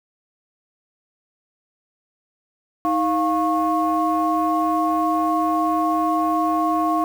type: tone cluster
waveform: sine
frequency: 315.8 / 703 / 1094 Hz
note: D#4 / F5 / C#6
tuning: +26 / +11 / -23 cents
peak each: -21 dBFS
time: 2.85-7.04 s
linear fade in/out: 0 ms
effects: tanh soft clip ceiling -9 dBFS + 7-bit